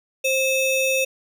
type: ring-modulated tone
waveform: square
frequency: 1568 Hz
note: G6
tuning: in tune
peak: -16 dBFS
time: 0.24-1.05 s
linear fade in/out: 10 ms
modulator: 1040 Hz
effects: none